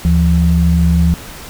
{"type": "tone pair together", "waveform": "sine", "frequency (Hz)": [75.3, 169.73], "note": ["D2", "F3"], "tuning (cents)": [44, -49], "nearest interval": "octave + major second", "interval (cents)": 1407, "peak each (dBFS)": [-11, -11], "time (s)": [0.05, 1.14], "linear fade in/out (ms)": 0, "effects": ["pink hiss -32 dBFS RMS until 1.49 s"]}